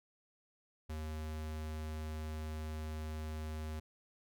square tone, 77.78 Hz, D#2, in tune, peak -40 dBFS, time 0.89-3.8 s, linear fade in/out 10 ms, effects none

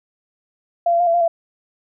sine tone with pitch steps, 688 / 682 / 704 / 673 / 695 / 671 Hz, F5 / F5 / F5 / E5 / F5 / E5, -26 / -41 / +14 / +36 / -9 / +31 cents, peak -13 dBFS, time 0.86-1.28 s, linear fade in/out 5 ms, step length 70 ms, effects none

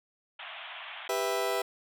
white band-pass noise, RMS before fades -43 dBFS, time 0.39-1.08 s, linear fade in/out 5 ms, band 620 to 3500 Hz, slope 96 dB/octave
30% pulse chord, E minor, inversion first, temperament just, 395.6 / 494.4 / 659.3 Hz, G4 / B4 / E5, +16 / +2 / 0 cents, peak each -30 dBFS, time 1.09-1.62 s, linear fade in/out 5 ms
effects none

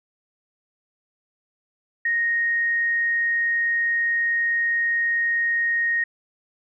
sine tone, 1864.7 Hz, A#6, in tune, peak -19 dBFS, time 2.05-6.04 s, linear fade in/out 5 ms, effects none

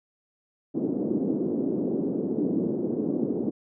pink band-pass noise, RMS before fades -27 dBFS, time 0.74-3.51 s, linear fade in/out 20 ms, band 220 to 380 Hz, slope 24 dB/octave, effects none

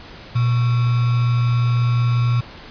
sine tone with sample-and-hold, 120 Hz, B2, 49 cents flat, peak -14 dBFS, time 0.35-2.41 s, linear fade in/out 10 ms, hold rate 1225 Hz, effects pink hiss -39 dBFS RMS until 2.7 s + resampled to 11025 Hz

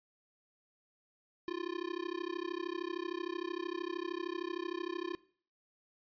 square tone with amplitude modulation, 349.2 Hz, F4, in tune, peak -33 dBFS, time 1.48-5.15 s, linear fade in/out 0 ms, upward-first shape sine, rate 33.1 Hz, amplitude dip 100%, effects noise-tail reverb RT60 0.5 s tail -20 dB re dry + resampled to 11025 Hz

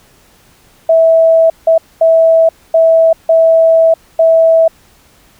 sine tone bursts at uneven times, 653 Hz, E5, 17 cents flat, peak -4 dBFS, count 6, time 0.89-1.5 / 1.67-1.78 / 2.01-2.49 / 2.74-3.13 / 3.29-3.94 / 4.19-4.68 s, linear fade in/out 5 ms, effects pink hiss -47 dBFS RMS until 5.39 s

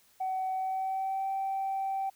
sine tone with pitch glide, 755 to 775.8 Hz, F#5 to G5, +35 to -18 cents, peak -28 dBFS, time 0.2-2.1 s, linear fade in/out 10 ms, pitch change +47 cents, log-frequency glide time 0.53-1.29 s, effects tanh soft clip ceiling -26 dBFS + white hiss -64 dBFS RMS until 2.15 s

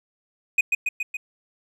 triangle tone with echo, 2493 Hz, D#7, 3 cents sharp, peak -13 dBFS, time 0.58-0.61 s, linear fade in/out 5 ms, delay 140 ms, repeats 4, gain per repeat -3 dB, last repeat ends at 1.17 s, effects none

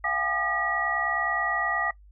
sine tone cluster, 687 / 756 / 826 / 1211 / 1923 Hz, F5 / F#5 / G#5 / D#6 / B6, -29 / +37 / -10 / -47 / -47 cents, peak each -34 / -34 / -34 / -30 / -27 dBFS, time 0.04-1.91 s, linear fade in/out 5 ms, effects noise-tail reverb RT60 0.1 s tail -20 dB re dry + added 50 Hz sine -49 dBFS peak until 2.11 s

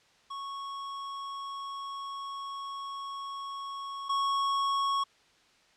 square tone pair in turn, 1105 / 1105 Hz, C#6 / C#6, -6 / -6 cents, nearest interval unison, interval 0 cents, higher neither, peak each -37 / -27 dBFS, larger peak second, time 0.3-4.09 / 4.09-5.04 s, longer first, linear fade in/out 10 ms, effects white hiss -63 dBFS RMS until 5.76 s + low-pass 5000 Hz 12 dB/octave

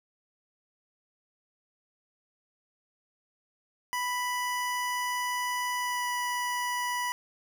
25% pulse tone with pitch glide, 987.8 to 981.5 Hz, B5 to B5, 0 to -11 cents, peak -25 dBFS, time 3.93-7.12 s, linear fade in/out 0 ms, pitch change -11 cents, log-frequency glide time 5.78-6.07 s, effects none

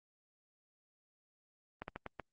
slowing click train, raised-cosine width 0.5 ms, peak -26 dBFS, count 5, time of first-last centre 1.82-2.197 s, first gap 61 ms, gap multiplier 1.3, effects Opus 32 kbps

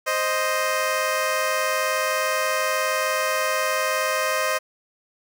15% pulse tone pair together, 523.3 / 622.3 Hz, C5 / D#5, 0 / 0 cents, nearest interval minor third, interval 300 cents, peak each -18 / -17 dBFS, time 0.06-4.59 s, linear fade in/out 20 ms, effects none

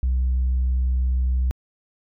sine tone, 63.4 Hz, B1, 46 cents sharp, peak -16 dBFS, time 0.03-1.51 s, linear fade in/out 0 ms, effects tanh soft clip ceiling -16 dBFS

